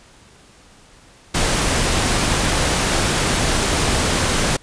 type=noise; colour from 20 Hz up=pink; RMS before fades=-18 dBFS; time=1.34-4.57 s; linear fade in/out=10 ms; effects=pink hiss -48 dBFS RMS until 4.62 s + resampled to 22050 Hz